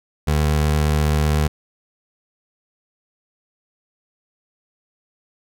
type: tone with vibrato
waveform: 25% pulse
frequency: 75.4 Hz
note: D2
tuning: 46 cents sharp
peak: -12 dBFS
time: 0.27-1.48 s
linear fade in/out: 10 ms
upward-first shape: square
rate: 8.4 Hz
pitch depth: 8 cents each way
effects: none